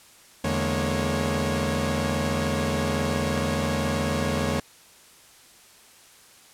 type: tone cluster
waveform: sawtooth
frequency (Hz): 83.6 / 148.3 / 209.3 / 236.5 / 550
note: E2 / D3 / G#3 / A#3 / C#5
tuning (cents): +25 / +17 / +14 / +25 / -14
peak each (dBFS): -26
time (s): 0.44-4.6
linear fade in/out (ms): 5
effects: white hiss -52 dBFS RMS until 6.53 s + low-pass 11000 Hz 12 dB/octave